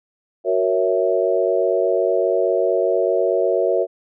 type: chord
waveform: sine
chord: F# dominant seventh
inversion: none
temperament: equal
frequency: 370 / 466.2 / 554.4 / 659.3 Hz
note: F#4 / A#4 / C#5 / E5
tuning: 0 / 0 / 0 / 0 cents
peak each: -21 dBFS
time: 0.44-3.87 s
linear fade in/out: 50 ms
effects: none